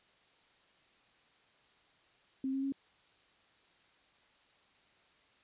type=tone with pitch steps; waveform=sine; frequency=265.6 / 269.6 / 273.7 Hz; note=C4 / C#4 / C#4; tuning=+26 / -48 / -22 cents; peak=-32 dBFS; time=2.44-2.722 s; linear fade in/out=2 ms; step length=94 ms; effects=white hiss -67 dBFS RMS until 5.43 s + resampled to 8000 Hz